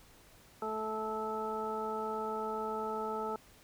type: harmonic tone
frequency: 218.1 Hz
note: A3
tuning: 15 cents flat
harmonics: 1 / 2 / 3 / 4 / 6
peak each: -44 / -38 / -45 / -39 / -40 dBFS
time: 0.62-3.36 s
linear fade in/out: 2 ms
effects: pink hiss -60 dBFS RMS until 3.63 s